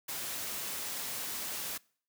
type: noise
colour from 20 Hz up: white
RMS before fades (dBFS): -38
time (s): 0.08-1.78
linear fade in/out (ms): 10
effects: noise-tail reverb RT60 0.5 s tail -24 dB re dry + high-pass 100 Hz 12 dB/octave